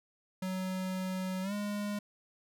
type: tone with pitch glide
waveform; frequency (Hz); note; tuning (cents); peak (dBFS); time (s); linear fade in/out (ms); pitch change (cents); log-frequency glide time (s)
square; 186.6 to 205.9; F#3 to G#3; +15 to -15; -34; 0.42-1.99; 5; +170; 1.42-1.53
effects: none